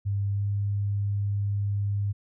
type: tone with pitch glide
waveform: sine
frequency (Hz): 100 to 101.16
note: G2 to G#2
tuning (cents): +35 to -45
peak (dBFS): -24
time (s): 0.05-2.13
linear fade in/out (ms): 20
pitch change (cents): +20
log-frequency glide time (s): 0.33-0.42
effects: none